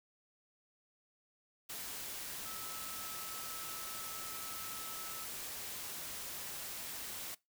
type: tone in noise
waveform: sine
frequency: 1302 Hz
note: E6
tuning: 22 cents flat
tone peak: -50 dBFS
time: 2.45-5.25 s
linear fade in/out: 10 ms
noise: white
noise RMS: -44 dBFS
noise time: 1.69-7.35 s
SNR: -9 dB
effects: noise-tail reverb RT60 0.2 s tail -21 dB re dry